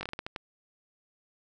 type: slowing click train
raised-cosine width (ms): 0.3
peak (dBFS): -19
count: 8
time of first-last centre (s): 0.01-0.362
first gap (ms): 20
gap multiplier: 1.3
effects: none